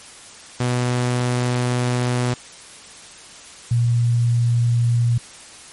sawtooth / sine tone pair in turn, 123.47 / 118.75 Hz, B2 / A#2, 0 / +33 cents, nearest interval minor second, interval 67 cents, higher first, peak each -14 dBFS, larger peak neither, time 0.6-2.34 / 3.71-5.18 s, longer first, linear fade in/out 5 ms, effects white hiss -41 dBFS RMS until 5.72 s + MP3 48 kbps

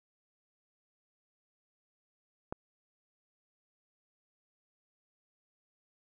click, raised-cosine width 1 ms, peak -22 dBFS, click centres 2.525 s, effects none

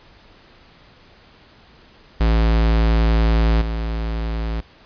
square tone with level steps, 55.6 Hz, A1, 19 cents sharp, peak -14 / -22 dBFS, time 2.2-4.61 s, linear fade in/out 10 ms, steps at 3.61 s, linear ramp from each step 10 ms, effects pink hiss -49 dBFS RMS until 4.85 s + resampled to 11025 Hz

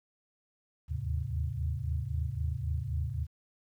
sine tone cluster, 75.7 / 79.5 / 105.6 / 132.4 Hz, D#2 / D#2 / G#2 / C3, -47 / +38 / +29 / +21 cents, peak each -35 / -35 / -37 / -37 dBFS, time 0.88-3.27 s, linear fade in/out 50 ms, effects 11-bit

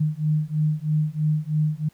sine beating tone pair, 151.7 / 154.8 Hz, D#3 / D#3, -44 / -9 cents, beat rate 3.1 Hz, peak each -23 dBFS, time 0-1.89 s, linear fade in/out 10 ms, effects pink hiss -60 dBFS RMS until 1.93 s

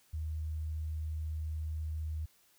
sine tone, 78 Hz, D#2, 5 cents sharp, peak -34 dBFS, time 0.13-2.26 s, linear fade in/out 10 ms, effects white hiss -67 dBFS RMS until 2.58 s

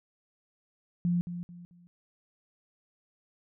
sine tone with echo, 174.61 Hz, F3, in tune, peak -24 dBFS, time 1.05-1.21 s, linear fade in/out 0 ms, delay 220 ms, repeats 3, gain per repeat -10 dB, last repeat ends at 1.87 s, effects none

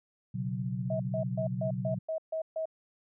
sine chord, B suspended second, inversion none, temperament equal, 123.47 / 138.59 / 185 Hz, B2 / C#3 / F#3, 0 / 0 / 0 cents, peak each -34 / -37 / -35 dBFS, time 0.34-1.99 s, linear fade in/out 10 ms
sine tone bursts, 640 Hz, D#5, 49 cents sharp, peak -30 dBFS, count 8, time 0.9-2.656 s, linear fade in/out 5 ms, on 97 ms, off 140 ms
effects none

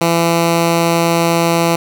10% pulse tone, 168.1 Hz, E3, 34 cents sharp, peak -3 dBFS, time 0.01-1.76 s, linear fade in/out 5 ms, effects none

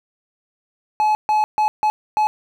triangle tone bursts at uneven times, 854 Hz, G#5, 48 cents sharp, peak -12 dBFS, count 5, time 1-1.15 / 1.29-1.44 / 1.58-1.68 / 1.83-1.9 / 2.17-2.27 s, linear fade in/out 0 ms, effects 9-bit

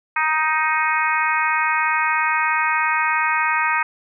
harmonic tone, 312.3 Hz, D#4, 7 cents sharp, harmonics 3 / 4 / 5 / 6 / 7 / 8, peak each -22 / -23 / -24 / -25 / -25 / -26 dBFS, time 0.16-3.83 s, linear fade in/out 5 ms, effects none

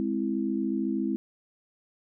sine chord, Ab augmented, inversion none, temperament equal, 207.7 / 261.6 / 329.6 Hz, Ab3 / C4 / E4, 0 / 0 / 0 cents, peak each -30 dBFS, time 0-1.16 s, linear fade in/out 0 ms, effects none

